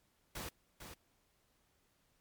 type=noise with echo; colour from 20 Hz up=pink; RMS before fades=-44 dBFS; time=0.35-0.49 s; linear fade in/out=5 ms; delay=450 ms; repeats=1; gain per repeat=-7 dB; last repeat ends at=0.94 s; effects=pink hiss -75 dBFS RMS until 2.2 s + MP3 96 kbps